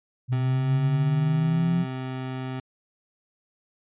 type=exponential sweep; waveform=sine; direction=up; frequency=123.3 to 175.4 Hz; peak=-20 dBFS; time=0.28-1.86 s; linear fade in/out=50 ms
type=tone; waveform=25% pulse; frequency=130 Hz; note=C3; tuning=11 cents flat; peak=-26 dBFS; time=0.32-2.6 s; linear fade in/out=5 ms
effects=resampled to 8000 Hz